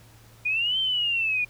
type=linear two-way sweep; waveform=sine; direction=up then down; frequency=2424 to 3136 to 2424 Hz; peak=-22 dBFS; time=0.45-1.45 s; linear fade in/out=10 ms; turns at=0.79 s; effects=added 113 Hz sine -52 dBFS peak until 1.49 s + pink hiss -55 dBFS RMS until 1.49 s